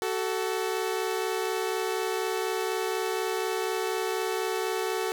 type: tone pair together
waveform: sawtooth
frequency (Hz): 375.9 / 440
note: F#4 / A4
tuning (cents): +27 / 0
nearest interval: minor third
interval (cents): 273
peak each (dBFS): -26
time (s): 0.02-5.12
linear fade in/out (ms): 0
effects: none